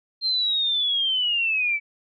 sine linear sweep, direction down, 4186 to 2278 Hz, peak -20 dBFS, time 0.21-1.8 s, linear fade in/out 50 ms, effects none

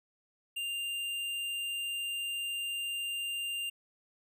sine tone with tanh clipping, 2794 Hz, F7, in tune, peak -35 dBFS, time 0.56-3.7 s, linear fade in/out 10 ms, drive 14 dB, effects none

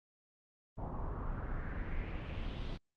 brown noise with low-pass filter sweep, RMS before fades -39 dBFS, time 0.77-2.78 s, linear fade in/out 20 ms, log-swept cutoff 850 to 4000 Hz, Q 3, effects Opus 24 kbps

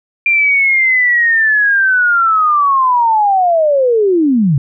sine linear sweep, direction down, 2388 to 126.7 Hz, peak -8 dBFS, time 0.26-4.58 s, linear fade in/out 2 ms, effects none

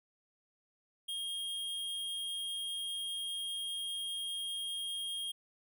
square tone, 3241 Hz, G#7, 43 cents flat, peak -37 dBFS, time 1.08-5.32 s, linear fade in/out 10 ms, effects none

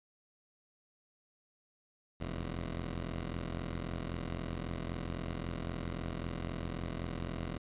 10% pulse tone pair together, 43.79 / 82.4 Hz, F1 / E2, +5 / 0 cents, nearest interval major seventh, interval 1095 cents, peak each -30 / -34 dBFS, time 2.2-7.58 s, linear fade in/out 10 ms, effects resampled to 8000 Hz

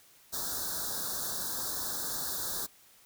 white band-stop noise, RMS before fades -35 dBFS, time 0.32-2.67 s, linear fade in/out 20 ms, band 1700 to 3600 Hz, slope 96 dB/octave, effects white hiss -60 dBFS RMS until 3.05 s

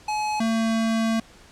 square tone pair in turn, 850 / 225.1 Hz, G#5 / A3, +40 / +40 cents, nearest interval octave + major seventh, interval 2300 cents, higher first, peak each -24 / -21 dBFS, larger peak second, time 0.08-0.4 / 0.4-1.2 s, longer second, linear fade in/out 5 ms, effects pink hiss -50 dBFS RMS until 1.51 s + low-pass 8000 Hz 12 dB/octave

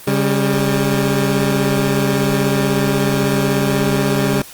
20% pulse tone pair together, 138.1 / 199 Hz, C#3 / G3, -6 / +26 cents, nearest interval tritone, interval 632 cents, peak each -12 dBFS, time 0.07-4.42 s, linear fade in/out 5 ms, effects white hiss -37 dBFS RMS until 4.53 s + Opus 24 kbps

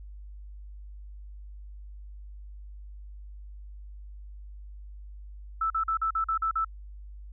sine tone bursts, 1318.5 Hz, E6, in tune, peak -24 dBFS, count 8, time 5.61-6.647 s, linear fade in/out 5 ms, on 92 ms, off 43 ms, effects added 50 Hz sine -41 dBFS peak until 7.32 s

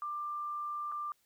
sine tone with dropouts, 1187 Hz, D6, 18 cents sharp, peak -35 dBFS, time 0.02-1.12 s, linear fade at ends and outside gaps 1 ms, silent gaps 0.917-0.921 s, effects white hiss -73 dBFS RMS until 1.25 s

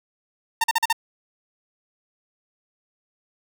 sawtooth tone bursts, 911 Hz, A#5, 40 cents flat, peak -13 dBFS, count 5, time 0.61-0.928 s, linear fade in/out 5 ms, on 30 ms, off 42 ms, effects none

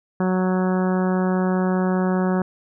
harmonic tone, 185 Hz, F#3, in tune, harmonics 1 / 2 / 3 / 4 / 5 / 6 / 7 / 8 / 9, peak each -19 / -25 / -29 / -31 / -33 / -35 / -36 / -37 / -38 dBFS, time 0.2-2.42 s, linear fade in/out 2 ms, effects none

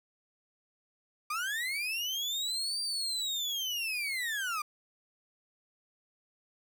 35% pulse linear two-way sweep, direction up then down, 1177 to 4721 to 1177 Hz, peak -30 dBFS, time 1.3-4.62 s, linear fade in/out 5 ms, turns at 2.81 s, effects none

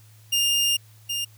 sawtooth tone pair in turn, 2812 / 2812 Hz, F7 / F7, +11 / +11 cents, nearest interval unison, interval 0 cents, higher neither, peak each -16 / -22 dBFS, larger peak first, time 0.32-0.77 / 1.09-1.25 s, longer first, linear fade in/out 10 ms, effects added 108 Hz sine -49 dBFS peak until 1.37 s + white hiss -57 dBFS RMS until 1.37 s

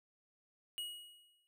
square tone with exponential decay, 2900 Hz, F#7, 35 cents flat, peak -38 dBFS, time 0.78-1.47 s, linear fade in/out 0 ms, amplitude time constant 150 ms, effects none

